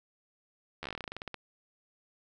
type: slowing click train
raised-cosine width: 0.3 ms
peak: -22 dBFS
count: 17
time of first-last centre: 0.83-1.343 s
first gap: 12 ms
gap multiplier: 1.12
effects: none